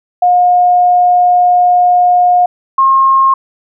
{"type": "tone pair in turn", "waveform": "sine", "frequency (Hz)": [716, 1072.8], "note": ["F5", "C6"], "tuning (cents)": [43, 43], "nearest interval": "perfect fifth", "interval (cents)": 700, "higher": "second", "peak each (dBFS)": -5, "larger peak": "neither", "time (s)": [[0.22, 2.46], [2.78, 3.34]], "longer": "first", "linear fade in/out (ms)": 5, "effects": []}